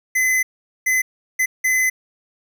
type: tone bursts at uneven times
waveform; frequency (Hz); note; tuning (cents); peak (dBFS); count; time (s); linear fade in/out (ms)
square; 2031; B6; +48; -16; 4; 0.15-0.43 / 0.86-1.02 / 1.39-1.46 / 1.64-1.9; 10
effects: none